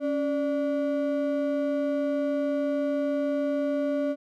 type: ring-modulated tone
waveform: triangle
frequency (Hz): 433.2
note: A4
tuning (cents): -27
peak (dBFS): -19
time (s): 0-4.16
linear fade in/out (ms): 50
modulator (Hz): 155
effects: none

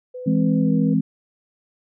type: tone with pitch glide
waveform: sine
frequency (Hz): 502 to 481.3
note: B4 to B4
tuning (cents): +28 to -45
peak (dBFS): -30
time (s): 0.14-0.94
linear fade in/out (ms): 10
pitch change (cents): -73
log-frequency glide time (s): 0.6-0.72
type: chord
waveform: sine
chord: E augmented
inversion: none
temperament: equal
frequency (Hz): 164.81 / 207.7 / 261.6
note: E3 / G#3 / B#3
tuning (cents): 0 / 0 / 0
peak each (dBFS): -20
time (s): 0.26-1.01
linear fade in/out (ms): 10
effects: none

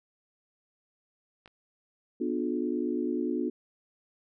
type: clicks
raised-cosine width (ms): 0.3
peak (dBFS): -33 / -42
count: 2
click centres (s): 1.459 / 1.477
type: chord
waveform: sine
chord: B diminished seventh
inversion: none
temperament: just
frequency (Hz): 246.9 / 296.3 / 355.6 / 426.7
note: B3 / D4 / F4 / Ab4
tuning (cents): 0 / +15 / +31 / +47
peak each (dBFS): -32 / -32 / -32 / -38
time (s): 2.2-3.5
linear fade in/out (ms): 10
effects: none

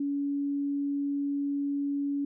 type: tone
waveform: sine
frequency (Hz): 283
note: C#4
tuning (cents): +36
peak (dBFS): -27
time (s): 0-2.25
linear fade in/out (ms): 5
effects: none

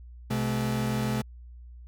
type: tone pair together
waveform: 40% pulse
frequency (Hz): 127.4 / 214.7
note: C3 / A3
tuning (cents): -46 / -42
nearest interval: major sixth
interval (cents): 904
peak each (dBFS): -28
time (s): 0.3-1.22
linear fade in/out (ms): 10
effects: added 60 Hz sine -43 dBFS peak until 1.87 s

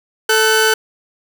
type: tone pair together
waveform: sawtooth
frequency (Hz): 440 / 1509.3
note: A4 / F#6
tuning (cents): 0 / +34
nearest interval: octave + major sixth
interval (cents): 2134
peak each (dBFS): -10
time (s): 0.29-0.74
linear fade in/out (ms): 5
effects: none

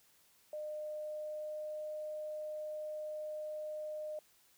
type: tone with pitch glide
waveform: sine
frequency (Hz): 607 to 611.2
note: D#5 to D#5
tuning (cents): -43 to -31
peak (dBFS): -39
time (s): 0.53-4.19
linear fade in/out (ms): 2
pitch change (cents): +12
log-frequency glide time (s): 0.64-1.91
effects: white hiss -68 dBFS RMS until 4.57 s

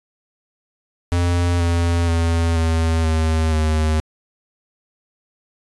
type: tone with pitch steps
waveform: square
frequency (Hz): 87.31 / 85.37 / 83.46 / 81.6 / 79.79 / 78.01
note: F2 / F2 / E2 / E2 / D#2 / D#2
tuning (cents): 0 / -39 / +22 / -17 / +44 / +5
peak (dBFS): -16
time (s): 1.12-4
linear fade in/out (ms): 0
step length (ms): 480
effects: resampled to 24000 Hz

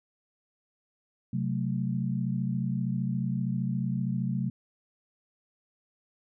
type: chord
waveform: sine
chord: F# diminished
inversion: second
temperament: equal with one note detuned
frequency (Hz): 131.72 / 185 / 220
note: C3 / F#3 / A3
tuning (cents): +12 / 0 / 0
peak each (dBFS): -30 / -31 / -33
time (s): 1.33-4.5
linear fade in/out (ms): 5
effects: none

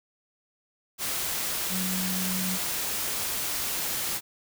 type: tone in noise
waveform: sine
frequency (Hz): 185.3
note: F#3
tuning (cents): +3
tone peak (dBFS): -30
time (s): 1.69-2.59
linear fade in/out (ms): 50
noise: white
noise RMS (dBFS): -30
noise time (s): 0.98-4.21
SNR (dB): -3
effects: none

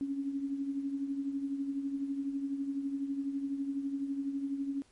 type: tone with tremolo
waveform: sine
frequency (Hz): 277.2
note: C#4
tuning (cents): 0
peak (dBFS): -29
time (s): 0.01-4.82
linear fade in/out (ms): 0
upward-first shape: triangle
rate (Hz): 12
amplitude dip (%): 65
effects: pink hiss -66 dBFS RMS until 4.91 s + MP3 48 kbps

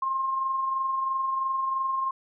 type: tone with amplitude modulation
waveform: sine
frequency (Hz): 1064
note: C6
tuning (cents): +29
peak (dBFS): -23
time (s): 0.02-2.11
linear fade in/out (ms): 5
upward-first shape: sine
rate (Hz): 23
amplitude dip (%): 35
effects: none

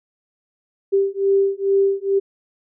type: beating tone pair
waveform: sine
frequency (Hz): 392 / 394.3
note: G4 / G4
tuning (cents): 0 / +10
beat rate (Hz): 2.3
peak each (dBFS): -18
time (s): 0.92-2.2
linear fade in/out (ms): 20
effects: none

